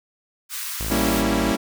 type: high-pass noise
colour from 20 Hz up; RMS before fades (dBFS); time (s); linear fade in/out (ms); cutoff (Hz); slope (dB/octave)
white; -30; 0.49-1.24; 50; 1000; 48
type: tone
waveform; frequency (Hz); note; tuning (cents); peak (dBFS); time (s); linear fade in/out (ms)
sawtooth; 54.1; A1; -29; -23; 0.8-1.52; 5
type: chord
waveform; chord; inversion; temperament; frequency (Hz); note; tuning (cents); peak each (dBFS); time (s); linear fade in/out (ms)
sawtooth; G diminished seventh; none; equal; 196 / 233.1 / 277.2 / 329.6; G3 / Bb3 / Db4 / Fb4; 0 / 0 / 0 / 0; -21; 0.9-1.57; 20
effects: none